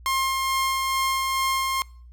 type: tone with tremolo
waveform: sawtooth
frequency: 1065 Hz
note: C6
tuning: 30 cents sharp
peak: -17 dBFS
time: 0.06-1.82 s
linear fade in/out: 0 ms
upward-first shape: sine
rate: 2.3 Hz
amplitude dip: 25%
effects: noise-tail reverb RT60 0.5 s tail -25 dB re dry + added 60 Hz sine -43 dBFS peak until 2.12 s